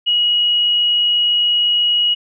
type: tone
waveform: sine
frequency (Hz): 2903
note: F#7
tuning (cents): -34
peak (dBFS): -12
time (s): 0.06-2.15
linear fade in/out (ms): 20
effects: none